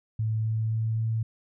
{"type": "tone with pitch steps", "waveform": "sine", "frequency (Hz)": [110, 110.7, 111.41, 112.12], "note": ["A2", "A2", "A2", "A2"], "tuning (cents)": [0, 11, 22, 33], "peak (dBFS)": -24, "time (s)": [0.19, 1.23], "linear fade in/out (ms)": 5, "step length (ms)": 260, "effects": []}